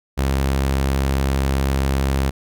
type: tone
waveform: sawtooth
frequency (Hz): 67.6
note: C#2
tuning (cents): -43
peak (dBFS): -13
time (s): 0.17-2.31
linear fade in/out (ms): 20
effects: none